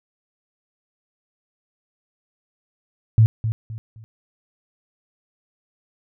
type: tone with echo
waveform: sine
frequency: 110.9 Hz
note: A2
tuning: 14 cents sharp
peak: -9 dBFS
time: 3.18-3.26 s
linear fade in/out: 0 ms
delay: 260 ms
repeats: 3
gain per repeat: -10 dB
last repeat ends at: 4.04 s
effects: none